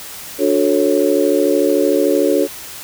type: chord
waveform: sine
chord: D major seventh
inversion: none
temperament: just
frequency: 293.7 / 367.1 / 440.5 / 550.6 Hz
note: D4 / F#4 / A4 / C#5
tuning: 0 / -14 / +2 / -12 cents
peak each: -17 dBFS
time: 0.38-2.48 s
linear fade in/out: 50 ms
effects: white hiss -32 dBFS RMS until 2.83 s